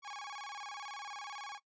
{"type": "tone with vibrato", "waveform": "sawtooth", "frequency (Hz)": 958, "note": "A#5", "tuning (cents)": 47, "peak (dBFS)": -39, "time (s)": [0.02, 1.6], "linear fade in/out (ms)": 50, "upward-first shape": "square", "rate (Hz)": 18, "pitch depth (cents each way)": 270, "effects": ["noise-tail reverb RT60 0.1 s tail -19 dB re dry", "resampled to 16000 Hz"]}